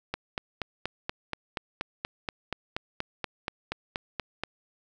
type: click train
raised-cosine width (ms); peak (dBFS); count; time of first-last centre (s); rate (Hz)
0.3; -14; 19; 0.14-4.436; 4.19
effects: none